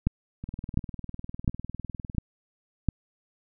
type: two click trains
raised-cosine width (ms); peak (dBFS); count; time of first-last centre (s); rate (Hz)
5; -10 / -23; 5 / 35; 0.07-2.887 / 0.44-2.149; 1.42 / 19.9
effects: none